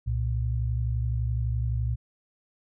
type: tone pair together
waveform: sine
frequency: 64.89 / 116.7 Hz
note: C2 / A#2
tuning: -14 / +2 cents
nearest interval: minor seventh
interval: 1016 cents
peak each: -27 dBFS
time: 0.06-1.96 s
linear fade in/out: 20 ms
effects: none